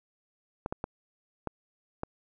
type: clicks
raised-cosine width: 1 ms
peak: -18 dBFS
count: 5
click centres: 0.661 / 0.725 / 0.841 / 1.473 / 2.034 s
effects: none

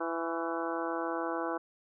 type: harmonic tone with a mistuned harmonic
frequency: 166.5 Hz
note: E3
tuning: 18 cents sharp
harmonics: 2 / 3 / 4 / 5 / 6 / 7 / 8 / 9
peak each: -36 / -38 / -39 / -40 / -41 / -41 / -42 / -43 dBFS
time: 0-1.58 s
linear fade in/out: 10 ms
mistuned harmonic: 7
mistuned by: -46 cents
effects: none

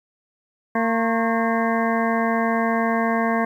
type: harmonic tone with a mistuned harmonic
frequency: 228.6 Hz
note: A#3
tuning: 34 cents flat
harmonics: 1 / 2 / 3 / 4 / 5 / 7 / 8 / 9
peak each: -22 / -27 / -24 / -30 / -27 / -30 / -31 / -34 dBFS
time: 0.75-3.45 s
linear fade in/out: 5 ms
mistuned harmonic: 5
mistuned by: -75 cents
effects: 9-bit

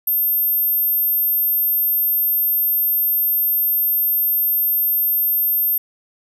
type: tone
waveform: sine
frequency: 13280 Hz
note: G#9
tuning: 1 cent flat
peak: -15 dBFS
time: 0.07-5.78 s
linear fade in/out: 5 ms
effects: none

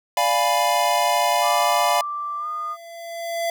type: chord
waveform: square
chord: D diminished seventh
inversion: none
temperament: equal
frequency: 587.3 / 698.5 / 830.6 / 987.8 Hz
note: D5 / F5 / Ab5 / Cb6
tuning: 0 / 0 / 0 / 0 cents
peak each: -26 / -22 / -25 / -23 dBFS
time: 0.17-2.01 s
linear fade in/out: 2 ms
type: tone with pitch glide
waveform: sine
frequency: 1174.7 to 1223.9 Hz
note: D6 to D#6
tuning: 0 to -29 cents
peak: -25 dBFS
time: 1.41-2.77 s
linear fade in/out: 50 ms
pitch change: +71 cents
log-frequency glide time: 2.38-2.47 s
type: tone with exponential growth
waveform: square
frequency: 676 Hz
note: E5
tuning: 43 cents sharp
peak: -21 dBFS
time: 2.02-3.5 s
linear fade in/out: 2 ms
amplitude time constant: 320 ms
effects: none

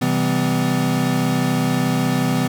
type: chord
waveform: square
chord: C major seventh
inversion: none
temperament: equal with one note detuned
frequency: 130.81 / 164.81 / 196 / 252.4 Hz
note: C3 / E3 / G3 / B3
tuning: 0 / 0 / 0 / +38 cents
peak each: -24 / -23 / -26 / -21 dBFS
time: 0.01-2.48 s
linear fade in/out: 10 ms
effects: none

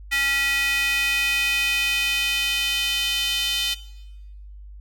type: tone with high-pass filter sweep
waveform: square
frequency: 277.2 Hz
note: C#4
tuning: in tune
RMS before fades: -23 dBFS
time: 0.11-3.75 s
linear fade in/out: 20 ms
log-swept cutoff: 2100 to 3200 Hz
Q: 3.9
effects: noise-tail reverb RT60 1.0 s tail -18 dB re dry + added 50 Hz sine -38 dBFS peak until 4.8 s

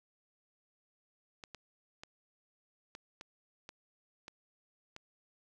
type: clicks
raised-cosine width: 0.2 ms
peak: -29 dBFS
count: 8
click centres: 1.438 / 1.547 / 2.035 / 2.951 / 3.211 / 3.691 / 4.281 / 4.964 s
effects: none

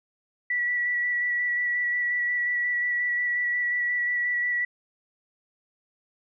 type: tone with vibrato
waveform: sine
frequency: 1949 Hz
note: B6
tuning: 23 cents flat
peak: -23 dBFS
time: 0.5-4.65 s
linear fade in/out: 5 ms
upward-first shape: square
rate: 5.6 Hz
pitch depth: 12 cents each way
effects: none

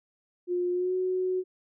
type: tone with pitch glide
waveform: sine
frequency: 356 to 369.6 Hz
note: F4 to F#4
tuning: +33 to -2 cents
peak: -25 dBFS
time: 0.47-1.44 s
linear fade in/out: 50 ms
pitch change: +65 cents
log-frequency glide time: 0.72-0.94 s
effects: none

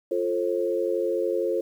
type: chord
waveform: sine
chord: F major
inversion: none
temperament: equal with one note detuned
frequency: 349.2 / 440 / 533.3 Hz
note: F4 / A4 / C5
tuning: 0 / 0 / +33 cents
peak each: -27 dBFS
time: 0.11-1.61 s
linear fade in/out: 5 ms
effects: 9-bit

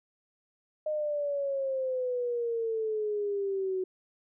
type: exponential sweep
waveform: sine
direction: down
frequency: 617 to 370 Hz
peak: -28 dBFS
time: 0.86-3.84 s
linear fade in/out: 5 ms
effects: none

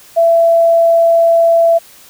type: tone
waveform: sine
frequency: 669 Hz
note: E5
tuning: 25 cents sharp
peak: -6 dBFS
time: 0.16-1.79 s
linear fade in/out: 20 ms
effects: white hiss -41 dBFS RMS until 2.09 s

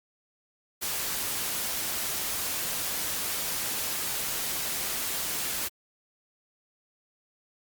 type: noise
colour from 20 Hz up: white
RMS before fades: -31 dBFS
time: 0.81-5.69 s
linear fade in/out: 20 ms
effects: Opus 48 kbps

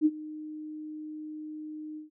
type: tone with ADSR envelope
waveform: sine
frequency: 307.1 Hz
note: D#4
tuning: 23 cents flat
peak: -17 dBFS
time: 0.01-2.1 s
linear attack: 46 ms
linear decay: 43 ms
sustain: -20 dB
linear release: 130 ms
effects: none

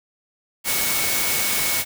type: tone in noise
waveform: sine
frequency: 2217 Hz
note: C#7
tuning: in tune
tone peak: -29 dBFS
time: 0.64-1.85 s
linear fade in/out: 50 ms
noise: white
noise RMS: -22 dBFS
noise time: 0.64-1.85 s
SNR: -10 dB
effects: none

